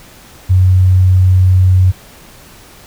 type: tone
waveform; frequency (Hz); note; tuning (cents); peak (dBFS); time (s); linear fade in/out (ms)
sine; 92.5; F#2; 0; -5; 0.49-1.92; 20
effects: pink hiss -39 dBFS RMS until 2.86 s